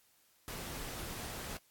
pink noise, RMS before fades -43 dBFS, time 0.48-1.57 s, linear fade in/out 0 ms, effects white hiss -69 dBFS RMS until 1.7 s + AAC 64 kbps

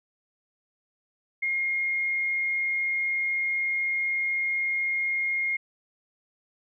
sine tone, 2138 Hz, C7, 37 cents sharp, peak -24 dBFS, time 1.42-5.57 s, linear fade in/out 10 ms, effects none

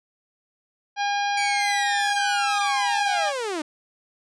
harmonic tone, 811 Hz, G#5, 41 cents flat, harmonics 1 / 2 / 3 / 4 / 5 / 6 / 7, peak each -23 / -29 / -33 / -35 / -37 / -39 / -40 dBFS, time 0.96-3.33 s, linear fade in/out 50 ms
sawtooth linear sweep, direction down, 2324 to 289.6 Hz, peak -22 dBFS, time 1.37-3.62 s, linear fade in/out 5 ms
effects resampled to 22050 Hz

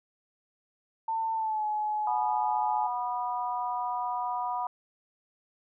sine tone with pitch glide, 896 to 848.6 Hz, A5 to G#5, +31 to +37 cents, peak -27 dBFS, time 1.08-2.87 s, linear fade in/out 5 ms, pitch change -94 cents, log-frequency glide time 1.34-1.65 s
harmonic tone, 244.6 Hz, B3, 16 cents flat, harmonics 3 / 4 / 5, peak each -33 / -31 / -38 dBFS, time 2.07-4.67 s, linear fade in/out 2 ms
effects none

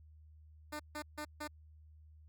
10% pulse tone bursts, 300.5 Hz, D4, 40 cents sharp, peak -32 dBFS, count 4, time 0.72-1.478 s, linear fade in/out 10 ms, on 77 ms, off 150 ms, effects added 77 Hz sine -56 dBFS peak until 2.28 s

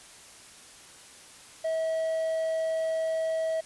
triangle tone, 645 Hz, E5, 38 cents flat, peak -24 dBFS, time 1.64-3.61 s, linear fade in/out 10 ms, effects white hiss -50 dBFS RMS until 3.65 s + resampled to 24000 Hz

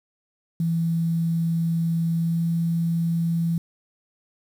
sine tone with pitch glide, 166 to 167.25 Hz, E3 to E3, +12 to +25 cents, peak -20 dBFS, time 0.6-3.58 s, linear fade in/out 2 ms, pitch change +13 cents, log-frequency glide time 2.17-2.42 s, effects 8-bit

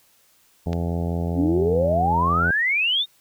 harmonic tone, 85.1 Hz, F2, 44 cents flat, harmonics 1 / 2 / 3 / 4 / 5 / 6 / 7 / 8 / 9 / 10, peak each -25 / -26 / -33 / -37 / -34 / -38 / -38 / -38 / -41 / -44 dBFS, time 0.66-2.51 s, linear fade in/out 5 ms
click, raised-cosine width 0.2 ms, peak -17 dBFS, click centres 0.731 s
sine exponential sweep, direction up, 251.9 to 3755 Hz, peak -18 dBFS, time 1.34-3.06 s, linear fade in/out 50 ms
effects white hiss -59 dBFS RMS until 3.2 s

